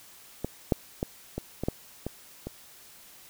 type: clicks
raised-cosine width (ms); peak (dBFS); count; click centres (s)
2; -16 / -8 / -14 / -18 / -17 / -12 / -18 / -21; 8; 0.446 / 0.722 / 1.029 / 1.38 / 1.636 / 1.685 / 2.066 / 2.47
effects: white hiss -52 dBFS RMS until 3.29 s